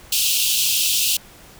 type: high-pass noise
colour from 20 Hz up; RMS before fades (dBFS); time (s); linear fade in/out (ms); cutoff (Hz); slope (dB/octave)
pink; -19; 0.12-1.17; 5; 2600; 96
effects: pink hiss -45 dBFS RMS until 1.59 s